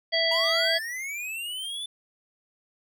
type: harmonic tone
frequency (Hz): 659.3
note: E5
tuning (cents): 0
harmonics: 1 / 3 / 5 / 7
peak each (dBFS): -27 / -27 / -27 / -27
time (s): 0.12-0.79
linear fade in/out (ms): 20
type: linear sweep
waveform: square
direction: up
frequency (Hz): 932.3 to 3520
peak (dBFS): -32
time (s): 0.31-1.86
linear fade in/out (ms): 5
effects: none